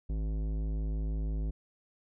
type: tone with tanh clipping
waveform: sine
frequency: 53 Hz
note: G#1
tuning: 36 cents sharp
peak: -32 dBFS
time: 0.09-1.51 s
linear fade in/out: 10 ms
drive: 15 dB
effects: none